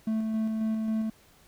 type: tone with tremolo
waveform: triangle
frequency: 220 Hz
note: A3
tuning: in tune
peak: -23 dBFS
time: 0.07-1.1 s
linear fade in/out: 5 ms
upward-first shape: square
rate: 3.7 Hz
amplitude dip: 25%
effects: pink hiss -59 dBFS RMS until 1.47 s